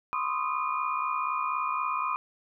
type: tone cluster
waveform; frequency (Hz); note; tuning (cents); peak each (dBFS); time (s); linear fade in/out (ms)
sine; 1016 / 1080 / 1228 / 1285 / 2443; B5 / C#6 / D#6 / E6 / D#7; +49 / -45 / -23 / -45 / -32; -32 / -33 / -31 / -38 / -38; 0.13-2.16; 0
effects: none